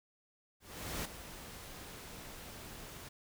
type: noise with ADSR envelope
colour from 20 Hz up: pink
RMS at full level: -38 dBFS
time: 0.6-3.09 s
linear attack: 450 ms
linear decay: 7 ms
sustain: -11 dB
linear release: 10 ms
effects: none